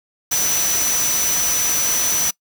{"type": "tone in noise", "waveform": "sine", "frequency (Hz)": 5950, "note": "F#8", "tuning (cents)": 9, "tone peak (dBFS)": -18, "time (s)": [0.31, 2.31], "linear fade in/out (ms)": 10, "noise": "white", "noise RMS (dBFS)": -22, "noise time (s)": [0.31, 2.31], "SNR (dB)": 1, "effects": ["noise-tail reverb RT60 0.1 s tail -23 dB re dry"]}